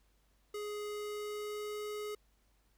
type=tone with pitch glide; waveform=square; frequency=417 to 419.9 Hz; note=G#4 to G#4; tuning=+7 to +19 cents; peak=-39 dBFS; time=0.54-2.15 s; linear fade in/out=5 ms; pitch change=+12 cents; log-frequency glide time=0.82-1.78 s; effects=added 50 Hz sine -70 dBFS peak until 2.77 s + pink hiss -75 dBFS RMS until 2.77 s